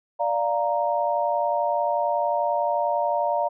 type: chord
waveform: sine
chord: Bb major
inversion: first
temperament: equal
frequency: 587.3 / 698.5 / 932.3 Hz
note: D5 / F5 / Bb5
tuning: 0 / 0 / 0 cents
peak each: -25 dBFS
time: 0.19-3.49 s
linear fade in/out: 20 ms
effects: none